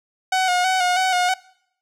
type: tone with vibrato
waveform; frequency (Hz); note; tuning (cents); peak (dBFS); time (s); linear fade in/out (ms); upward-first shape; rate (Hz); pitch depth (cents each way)
sawtooth; 735; F#5; -12; -13; 0.32-1.34; 5; square; 3.1; 36
effects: noise-tail reverb RT60 0.7 s tail -23 dB re dry + low-pass 8000 Hz 12 dB/octave